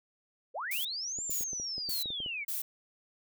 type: linear two-way sweep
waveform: sine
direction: up then down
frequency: 417.8 to 7420 to 2146 Hz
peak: -34 dBFS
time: 0.54-2.45 s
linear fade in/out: 20 ms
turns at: 1.23 s
type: noise bursts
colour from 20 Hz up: violet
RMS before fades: -35 dBFS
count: 4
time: 0.71-2.62 s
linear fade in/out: 5 ms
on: 140 ms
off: 450 ms
type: clicks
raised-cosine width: 2 ms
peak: -33 dBFS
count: 11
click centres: 1.187 / 1.296 / 1.409 / 1.532 / 1.599 / 1.781 / 1.89 / 2.058 / 2.104 / 2.203 / 2.262 s
effects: none